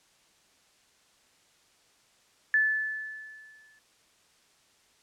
sine tone with exponential decay, 1740 Hz, A6, 20 cents flat, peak -19 dBFS, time 2.54-3.79 s, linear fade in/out 1 ms, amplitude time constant 270 ms, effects white hiss -64 dBFS RMS until 5.02 s + low-pass 8000 Hz 12 dB/octave

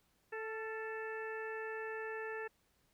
harmonic tone with a mistuned harmonic, 440 Hz, A4, in tune, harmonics 1 / 2 / 3 / 4 / 5 / 6, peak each -42 / -49 / -51 / -45 / -58 / -53 dBFS, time 0.32-2.48 s, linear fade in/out 10 ms, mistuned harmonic 3, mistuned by +41 cents, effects pink hiss -75 dBFS RMS until 2.93 s

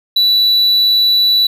triangle tone, 3951 Hz, B7, in tune, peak -7 dBFS, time 0.16-1.47 s, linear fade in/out 5 ms, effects none

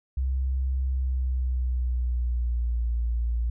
sine tone with pitch glide, 65.41 to 58.27 Hz, C2 to A#1, 0 to 0 cents, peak -23 dBFS, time 0.17-3.5 s, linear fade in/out 5 ms, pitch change -200 cents, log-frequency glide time 0.86-2.87 s, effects none

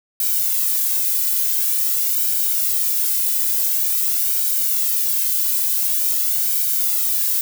violet noise with flanger, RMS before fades -19 dBFS, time 0.2-7.41 s, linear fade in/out 2 ms, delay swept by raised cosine 1.3 to 2.02 ms, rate 0.47 Hz, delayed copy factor +0.7, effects none

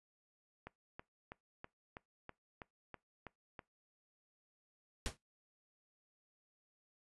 click train, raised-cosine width 0.5 ms, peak -32 dBFS, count 10, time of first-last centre 0.67-3.592 s, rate 3.08 Hz
pink noise with exponential decay, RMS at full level -35 dBFS, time 5.06-5.17 s, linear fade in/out 0 ms, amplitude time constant 23 ms
effects noise-tail reverb RT60 0.2 s tail -23 dB re dry + resampled to 24000 Hz

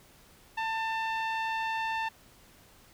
sawtooth tone with low-pass filter, 893 Hz, A5, 25 cents sharp, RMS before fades -32 dBFS, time 0.57-2.09 s, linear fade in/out 10 ms, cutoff 2800 Hz, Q 1.3, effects pink hiss -58 dBFS RMS until 2.93 s

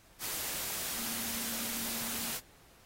sine tone in noise, 230 Hz, A#3, 23 cents flat, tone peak -46 dBFS, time 0.95-2.35 s, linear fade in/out 50 ms, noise white, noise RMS -37 dBFS, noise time 0.19-2.41 s, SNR -12 dB, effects pink hiss -61 dBFS RMS until 2.85 s + AAC 48 kbps

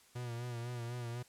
45% pulse tone with vibrato, 120.1 Hz, B2, 48 cents flat, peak -39 dBFS, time 0.15-1.23 s, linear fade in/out 10 ms, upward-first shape sine, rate 4 Hz, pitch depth 49 cents each way, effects white hiss -64 dBFS RMS until 1.28 s + low-pass 11000 Hz 12 dB/octave

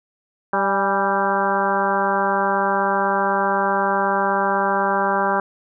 harmonic tone with a mistuned harmonic, 196 Hz, G3, in tune, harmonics 1 / 2 / 3 / 4 / 5 / 6 / 7 / 8, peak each -28 / -26 / -25 / -23 / -23 / -26 / -27 / -26 dBFS, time 0.53-5.4 s, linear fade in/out 2 ms, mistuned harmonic 4, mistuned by +45 cents, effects none

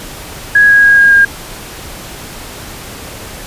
sine tone with pitch steps, 1661.2 / 1649.7 / 1638.3 / 1627 / 1615.8 Hz, G#6 / G#6 / G#6 / G#6 / G#6, 0 / -12 / -24 / -36 / -48 cents, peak -3 dBFS, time 0.55-1.25 s, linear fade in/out 5 ms, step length 140 ms, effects pink hiss -28 dBFS RMS until 3.46 s + resampled to 32000 Hz

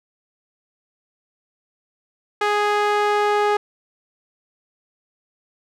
sawtooth tone with band-pass filter sweep, 415.3 Hz, G#4, in tune, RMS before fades -19 dBFS, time 2.41-3.57 s, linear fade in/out 5 ms, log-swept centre 1300 to 850 Hz, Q 0.81, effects none

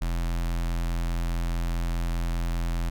square tone with notch filter, 42.43 Hz, F1, 49 cents flat, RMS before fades -27 dBFS, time 0.01-2.9 s, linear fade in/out 10 ms, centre 430 Hz, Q 1.9, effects none

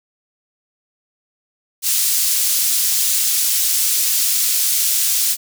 pink high-pass noise, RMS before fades -17 dBFS, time 1.82-5.37 s, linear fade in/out 50 ms, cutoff 5900 Hz, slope 12 dB/octave, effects none

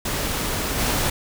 pink noise with level steps, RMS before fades -25 / -22 dBFS, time 0.05-1.1 s, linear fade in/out 5 ms, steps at 0.78 s, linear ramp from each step 10 ms, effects none

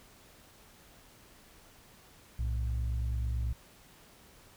sine tone pair together, 62.8 / 111.9 Hz, B1 / A2, +30 / +30 cents, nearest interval minor seventh, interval 1000 cents, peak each -29 / -35 dBFS, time 2.39-3.53 s, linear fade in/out 5 ms, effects tanh soft clip ceiling -25 dBFS + pink hiss -58 dBFS RMS until 4.56 s

